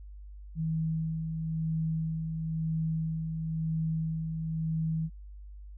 sine tone with tremolo, 160.3 Hz, E3, 48 cents flat, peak -27 dBFS, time 0.55-5.1 s, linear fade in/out 50 ms, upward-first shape sine, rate 0.99 Hz, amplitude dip 40%, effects added 50 Hz sine -43 dBFS peak until 5.77 s

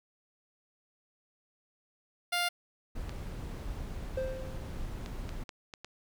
10% pulse tone, 702 Hz, F5, 9 cents sharp, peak -20 dBFS, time 2.32-2.49 s, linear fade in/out 10 ms
brown noise, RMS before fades -39 dBFS, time 2.95-5.44 s, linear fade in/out 10 ms
clicks, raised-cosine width 0.2 ms, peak -26 dBFS, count 6, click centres 3.094 / 5.061 / 5.292 / 5.492 / 5.738 / 5.846 s
triangle tone with exponential decay, 523.3 Hz, C5, in tune, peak -27 dBFS, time 4.17-4.86 s, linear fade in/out 5 ms, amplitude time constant 150 ms
effects none

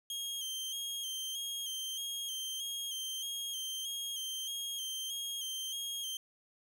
sawtooth tone with vibrato, 3200 Hz, G7, 35 cents sharp, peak -34 dBFS, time 0.1-6.17 s, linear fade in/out 2 ms, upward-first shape square, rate 1.6 Hz, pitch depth 33 cents each way, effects 12-bit

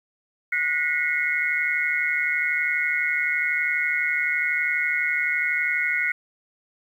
sine tone cluster, 1458 / 1894 / 2015 / 2167 Hz, F#6 / A#6 / B6 / C#7, -26 / +27 / +34 / -40 cents, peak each -27 / -30 / -27 / -24 dBFS, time 0.52-6.12 s, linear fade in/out 5 ms, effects 9-bit

